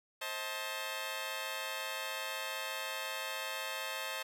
10% pulse chord, A diminished, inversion first, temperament just, 528 / 633.6 / 880 Hz, C5 / Eb5 / A5, +16 / +31 / 0 cents, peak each -34 dBFS, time 0.21-4.23 s, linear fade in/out 10 ms, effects none

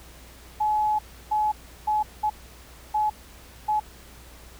sine tone bursts at uneven times, 851 Hz, G#5, 42 cents sharp, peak -20 dBFS, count 6, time 0.6-0.99 / 1.31-1.52 / 1.87-2.03 / 2.23-2.3 / 2.94-3.1 / 3.68-3.8 s, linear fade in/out 10 ms, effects added 60 Hz sine -48 dBFS peak until 4.59 s + pink hiss -49 dBFS RMS until 4.59 s

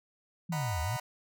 sine linear two-way sweep, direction down then up, 178 to 73.42 to 132.2 Hz, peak -31 dBFS, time 0.49-0.97 s, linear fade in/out 10 ms, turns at 0.81 s
sawtooth chord, B major seventh, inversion first, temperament just, 617.4 / 740.8 / 926 / 987.8 Hz, D#5 / F#5 / A#5 / B5, -14 / +2 / -12 / 0 cents, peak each -39 / -36 / -37 / -36 dBFS, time 0.52-1 s, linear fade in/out 5 ms
effects none

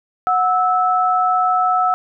sine tone pair together, 734 / 1308.7 Hz, F#5 / E6, -14 / -13 cents, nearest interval minor seventh, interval 1001 cents, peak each -16 dBFS, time 0.27-1.94 s, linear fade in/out 0 ms, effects none

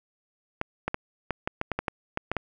clicks, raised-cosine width 0.5 ms, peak -12 dBFS, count 12, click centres 0.614 / 0.88 / 0.944 / 1.307 / 1.475 / 1.614 / 1.717 / 1.79 / 1.882 / 2.174 / 2.316 / 2.367 s, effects none

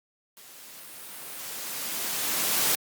white noise with level ramp, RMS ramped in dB -49 to -23 dBFS, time 0.37-2.75 s, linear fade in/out 0 ms, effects high-pass 150 Hz 12 dB/octave + Opus 48 kbps

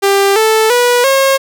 sawtooth tone with pitch steps, 396 / 439.4 / 487.5 / 541 Hz, G4 / A4 / B4 / C#5, +18 / -2 / -23 / -42 cents, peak -4 dBFS, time 0.02-1.38 s, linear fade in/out 20 ms, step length 340 ms, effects none

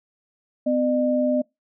sine tone pair together, 254 / 604.1 Hz, B3 / D5, +49 / +49 cents, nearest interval octave + minor third, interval 1500 cents, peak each -21 dBFS, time 0.66-1.42 s, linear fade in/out 10 ms, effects noise-tail reverb RT60 0.2 s tail -24 dB re dry

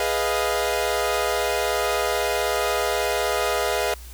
sawtooth chord, F half-diminished seventh, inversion first, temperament equal, 415.3 / 493.9 / 622.3 / 698.5 Hz, Ab4 / Cb5 / Eb5 / F5, 0 / 0 / 0 / 0 cents, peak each -23 dBFS, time 0-3.94 s, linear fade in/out 2 ms, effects added 60 Hz sine -38 dBFS peak until 4.13 s + white hiss -46 dBFS RMS until 4.13 s

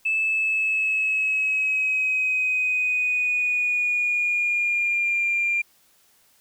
sine tone with pitch glide, 2621 to 2390 Hz, E7 to D7, -11 to +30 cents, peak -19 dBFS, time 0.05-5.62 s, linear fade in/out 10 ms, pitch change -159 cents, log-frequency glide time 0.19-5.24 s, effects tanh soft clip ceiling -15 dBFS + white hiss -60 dBFS RMS until 6.4 s

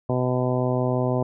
harmonic tone, 126.1 Hz, B2, 36 cents sharp, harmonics 1 / 2 / 3 / 4 / 5 / 6 / 7 / 8, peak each -24 / -27 / -28 / -29 / -28 / -35 / -35 / -36 dBFS, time 0.09-1.23 s, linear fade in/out 5 ms, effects none

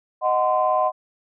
sine chord, C diminished, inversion first, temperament equal with one note detuned, 622.3 / 740 / 1032.1 Hz, Eb5 / Gb5 / C6, 0 / 0 / -24 cents, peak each -21 dBFS, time 0.21-0.92 s, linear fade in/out 50 ms, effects tanh soft clip ceiling -7 dBFS

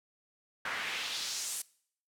pink noise with band-pass filter sweep, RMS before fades -37 dBFS, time 0.65-1.62 s, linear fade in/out 5 ms, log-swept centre 1500 to 9500 Hz, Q 1.7, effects noise-tail reverb RT60 0.6 s tail -22 dB re dry

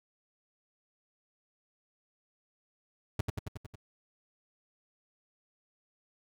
40% pulse tone with echo, 102.8 Hz, G#2, 17 cents flat, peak -25 dBFS, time 3.19-3.21 s, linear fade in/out 5 ms, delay 91 ms, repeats 6, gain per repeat -3 dB, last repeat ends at 3.756 s, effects none

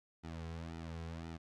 sawtooth tone with flanger, 82.41 Hz, E2, in tune, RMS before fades -45 dBFS, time 0.23-1.38 s, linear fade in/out 20 ms, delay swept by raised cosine 1.8 to 3.4 ms, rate 1.9 Hz, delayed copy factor -0.85, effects low-pass 6000 Hz 12 dB/octave

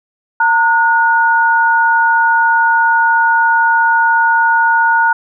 sine tone pair together, 914 / 1450.9 Hz, A#5 / F#6, -34 / -34 cents, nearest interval minor sixth, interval 800 cents, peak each -11 dBFS, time 0.4-5.13 s, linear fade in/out 5 ms, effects none

